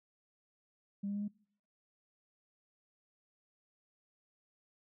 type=tone with pitch steps; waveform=sine; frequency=200 / 202.3 / 204.7 / 207.1 Hz; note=G3 / G#3 / G#3 / G#3; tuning=+35 / -45 / -25 / -5 cents; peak=-34 dBFS; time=1.03-1.282 s; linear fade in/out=10 ms; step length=63 ms; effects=noise-tail reverb RT60 0.6 s tail -25 dB re dry + tanh soft clip ceiling -30 dBFS